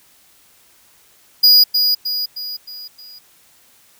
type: tone with echo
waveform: square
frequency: 4900 Hz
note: D#8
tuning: 27 cents flat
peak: -7 dBFS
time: 1.43-1.64 s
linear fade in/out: 10 ms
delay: 310 ms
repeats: 5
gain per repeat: -6 dB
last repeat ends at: 3.19 s
effects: white hiss -52 dBFS RMS until 3.99 s